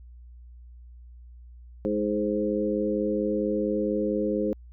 harmonic tone with a mistuned harmonic, 104.4 Hz, G#2, 10 cents sharp, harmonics 2 / 3 / 4 / 5, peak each -29 / -29 / -29 / -29 dBFS, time 1.85-4.53 s, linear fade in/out 0 ms, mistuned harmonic 3, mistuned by +24 cents, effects added 60 Hz sine -44 dBFS peak until 4.72 s

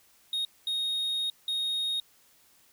triangle tone bursts at uneven times, 3729 Hz, A#7, in tune, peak -26 dBFS, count 3, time 0.33-0.45 / 0.67-1.3 / 1.48-2 s, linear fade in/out 2 ms, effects white hiss -62 dBFS RMS until 2.72 s

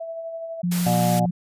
sine tone with tremolo, 659.3 Hz, E5, in tune, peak -28 dBFS, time 0-0.62 s, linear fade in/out 10 ms, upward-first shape sine, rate 12 Hz, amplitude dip 35%
sine tone, 176 Hz, F3, 14 cents sharp, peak -20 dBFS, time 0.63-1.31 s, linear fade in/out 10 ms
white noise, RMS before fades -30 dBFS, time 0.71-1.2 s, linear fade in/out 10 ms
harmonic tone, 120 Hz, B2, 49 cents flat, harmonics 1 / 2 / 3 / 5 / 6 / 7, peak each -25 / -30 / -35 / -26 / -23 / -33 dBFS, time 0.86-1.26 s, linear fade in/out 5 ms
effects resampled to 32000 Hz

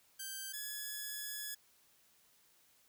5% pulse tone pair in turn, 1568 / 1695.4 Hz, G6 / G#6, 0 / +35 cents, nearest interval minor second, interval 135 cents, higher second, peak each -31 / -30 dBFS, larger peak second, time 0.19-0.53 / 0.53-1.55 s, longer second, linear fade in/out 10 ms, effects white hiss -69 dBFS RMS until 2.88 s

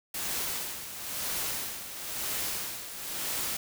white noise with tremolo, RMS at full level -32 dBFS, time 0.14-3.57 s, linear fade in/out 5 ms, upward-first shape sine, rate 1 Hz, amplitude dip 65%, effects none

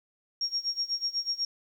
sine tone with tremolo, 5570 Hz, F8, 5 cents flat, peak -25 dBFS, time 0.41-1.45 s, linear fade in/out 2 ms, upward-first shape sine, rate 8.1 Hz, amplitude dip 90%, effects 10-bit

